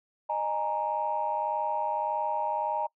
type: chord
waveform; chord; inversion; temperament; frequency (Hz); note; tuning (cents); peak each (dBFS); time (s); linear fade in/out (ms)
sine; D# suspended fourth; none; equal with one note detuned; 612.3 / 830.6 / 932.3; D#5 / G#5 / A#5; -28 / 0 / 0; -33 / -31 / -29; 0.29-2.87; 10
effects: noise-tail reverb RT60 0.1 s tail -24 dB re dry + tanh soft clip ceiling -18 dBFS